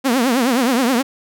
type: tone with vibrato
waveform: sawtooth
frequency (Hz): 249.7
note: B3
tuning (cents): +19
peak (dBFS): -10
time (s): 0.04-1.03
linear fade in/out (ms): 20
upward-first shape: triangle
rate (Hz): 9.5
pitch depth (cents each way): 200
effects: none